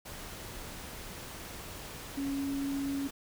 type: tone in noise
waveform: sine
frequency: 277.2 Hz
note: C#4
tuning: in tune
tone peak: -31 dBFS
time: 2.17-3.08 s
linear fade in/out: 10 ms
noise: pink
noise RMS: -44 dBFS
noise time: 0.05-3.11 s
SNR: +10 dB
effects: none